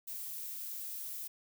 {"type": "noise", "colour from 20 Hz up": "violet", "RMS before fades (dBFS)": -42, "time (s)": [0.07, 1.28], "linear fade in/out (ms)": 10, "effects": []}